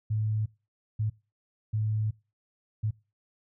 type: tone bursts at uneven times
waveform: sine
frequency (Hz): 108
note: A2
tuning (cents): -32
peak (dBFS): -25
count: 4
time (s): 0.1-0.46 / 0.99-1.1 / 1.73-2.11 / 2.83-2.91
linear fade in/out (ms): 10
effects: noise-tail reverb RT60 0.3 s tail -23 dB re dry